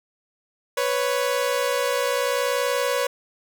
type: tone pair together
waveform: sawtooth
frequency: 494.4 / 555 Hz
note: B4 / C#5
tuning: +2 / +2 cents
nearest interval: major second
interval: 200 cents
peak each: -20 dBFS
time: 0.77-3.07 s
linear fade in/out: 5 ms
effects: none